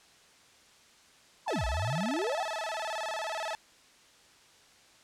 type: exponential two-way sweep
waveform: sine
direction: down then up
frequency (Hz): 1100 to 55.3 to 836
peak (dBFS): -30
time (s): 1.46-2.44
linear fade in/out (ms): 20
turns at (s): 1.66
type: tone with vibrato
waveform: sawtooth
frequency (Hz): 750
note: F#5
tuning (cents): +23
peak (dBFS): -29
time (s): 1.48-3.55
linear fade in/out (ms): 0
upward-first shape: square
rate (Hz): 19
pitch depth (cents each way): 260
effects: white hiss -59 dBFS RMS until 5.03 s + low-pass 7000 Hz 12 dB/octave